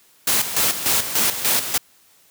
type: noise with tremolo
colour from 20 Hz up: white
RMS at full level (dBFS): -18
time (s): 0.27-1.78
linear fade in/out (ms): 5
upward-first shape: square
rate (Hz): 3.4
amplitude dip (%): 65
effects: white hiss -55 dBFS RMS until 2.3 s + high-pass 80 Hz 12 dB/octave